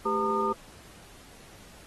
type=tone cluster; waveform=sine; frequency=218 / 396.4 / 503 / 909 / 1218 Hz; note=A3 / G4 / B4 / A#5 / D#6; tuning=-16 / +19 / +32 / -44 / -37 cents; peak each=-34 / -29 / -36 / -31 / -28 dBFS; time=0.05-0.53 s; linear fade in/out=10 ms; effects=pink hiss -52 dBFS RMS until 1.86 s + AAC 32 kbps